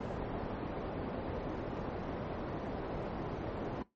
white low-pass noise, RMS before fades -39 dBFS, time 0-3.83 s, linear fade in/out 10 ms, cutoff 560 Hz, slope 12 dB/octave, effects noise-tail reverb RT60 0.2 s tail -19 dB re dry + MP3 32 kbps

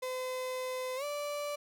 35% pulse tone with pitch glide, 511 to 583.6 Hz, C5 to D5, -41 to -11 cents, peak -33 dBFS, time 0.02-1.56 s, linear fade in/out 10 ms, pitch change +230 cents, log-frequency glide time 0.96-1.04 s, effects none

